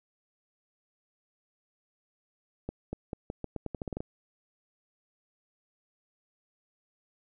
accelerating click train, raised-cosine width 2 ms, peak -21 dBFS, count 13, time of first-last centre 2.69-4.005 s, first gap 240 ms, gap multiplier 0.84, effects none

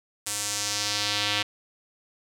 square tone with band-pass filter sweep, 103.6 Hz, G#2, 4 cents flat, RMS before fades -28 dBFS, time 0.26-1.43 s, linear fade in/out 10 ms, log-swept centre 8600 to 3200 Hz, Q 1.7, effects none

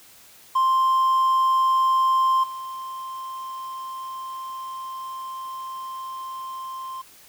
triangle tone with level steps, 1050 Hz, C6, 6 cents sharp, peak -14 / -29 dBFS, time 0.55-7.02 s, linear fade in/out 10 ms, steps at 2.43 s, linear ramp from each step 10 ms, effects tanh soft clip ceiling -10 dBFS + white hiss -50 dBFS RMS until 7.28 s

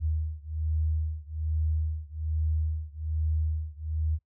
sine beating tone pair, 77.78 / 78.98 Hz, D#2 / D#2, 0 / +26 cents, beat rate 1.2 Hz, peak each -29 / -30 dBFS, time 0-4.19 s, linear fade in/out 50 ms, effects noise-tail reverb RT60 0.1 s tail -24 dB re dry

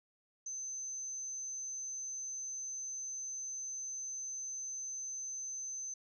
sine tone, 6170 Hz, G8, 28 cents flat, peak -39 dBFS, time 0.46-5.94 s, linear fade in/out 5 ms, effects none

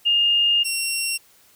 sine / 15% pulse tone pair in turn, 2828 / 2738 Hz, F7 / F7, +21 / -35 cents, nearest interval minor second, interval 56 cents, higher first, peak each -15 dBFS, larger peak neither, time 0.05-0.64 / 0.64-1.18 s, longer first, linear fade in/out 20 ms, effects white hiss -55 dBFS RMS until 1.55 s

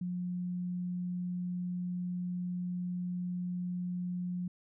sine tone, 178.8 Hz, F3, 41 cents sharp, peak -33 dBFS, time 0.01-4.48 s, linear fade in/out 5 ms, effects none

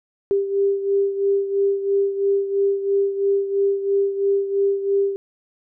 sine beating tone pair, 396 / 399 Hz, G4 / G4, +18 / +31 cents, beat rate 3 Hz, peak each -18 / -24 dBFS, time 0.31-5.16 s, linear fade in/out 0 ms, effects none

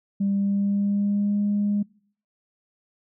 sine tone with pitch glide, 198.5 to 205 Hz, G3 to G#3, +22 to -22 cents, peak -19 dBFS, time 0.2-1.83 s, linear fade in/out 10 ms, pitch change +56 cents, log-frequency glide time 0.33-1.4 s, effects noise-tail reverb RT60 0.6 s tail -26 dB re dry + tanh soft clip ceiling -16 dBFS

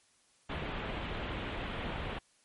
pink low-pass noise, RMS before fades -38 dBFS, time 0.49-2.19 s, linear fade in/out 10 ms, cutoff 3500 Hz, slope 48 dB/octave, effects white hiss -68 dBFS RMS until 2.44 s + MP3 48 kbps

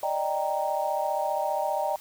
sine chord, Eb major seventh, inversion third, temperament equal, 587.3 / 622.3 / 784 / 932.3 Hz, D5 / Eb5 / G5 / Bb5, 0 / 0 / 0 / 0 cents, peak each -31 / -31 / -29 / -31 dBFS, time 0.03-1.96 s, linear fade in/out 2 ms, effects white hiss -49 dBFS RMS until 2 s

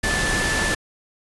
sine tone in noise, 1750 Hz, A6, 10 cents flat, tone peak -23 dBFS, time 0.03-0.75 s, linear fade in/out 10 ms, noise pink, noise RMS -23 dBFS, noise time 0.03-0.75 s, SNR -3 dB, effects resampled to 24000 Hz

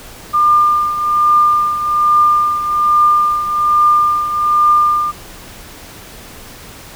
sine tone with tremolo, 1200 Hz, D6, 37 cents sharp, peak -6 dBFS, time 0.33-5.12 s, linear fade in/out 20 ms, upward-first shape triangle, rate 1.2 Hz, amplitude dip 70%, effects pink hiss -35 dBFS RMS until 6.95 s

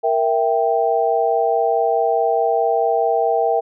sine chord, E diminished, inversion second, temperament equal, 466.2 / 659.3 / 784 Hz, Bb4 / E5 / G5, 0 / 0 / 0 cents, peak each -19 dBFS, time 0.03-3.61 s, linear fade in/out 20 ms, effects none

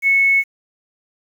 sine tone, 2201 Hz, C#7, 13 cents flat, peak -11 dBFS, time 0.02-0.44 s, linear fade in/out 50 ms, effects 7-bit

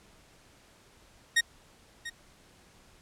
sawtooth tone with echo, 1864.7 Hz, A#6, in tune, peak -17 dBFS, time 1.36-1.41 s, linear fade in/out 10 ms, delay 690 ms, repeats 1, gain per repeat -15 dB, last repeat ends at 2.1 s, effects pink hiss -59 dBFS RMS until 3.01 s + low-pass 10000 Hz 12 dB/octave

